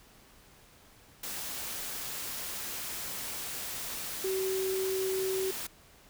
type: tone in noise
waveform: sine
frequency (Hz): 380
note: F#4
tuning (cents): +46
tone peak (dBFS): -29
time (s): 4.24-5.51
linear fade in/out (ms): 5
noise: white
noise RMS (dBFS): -38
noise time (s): 1.23-5.67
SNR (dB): +6
effects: pink hiss -58 dBFS RMS until 6.09 s